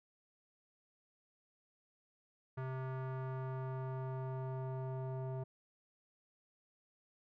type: tone with low-pass filter sweep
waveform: square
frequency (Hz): 130.81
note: C3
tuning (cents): 0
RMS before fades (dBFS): -41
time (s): 2.57-5.44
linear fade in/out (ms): 10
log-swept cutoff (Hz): 1400 to 750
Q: 1.7
effects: none